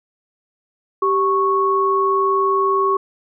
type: tone pair together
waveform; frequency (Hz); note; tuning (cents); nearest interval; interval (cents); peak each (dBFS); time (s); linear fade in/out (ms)
sine; 390 / 1104.6; G4 / C#6; -9 / -6; octave + tritone; 1803; -18 / -16; 1.02-2.97; 5
effects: none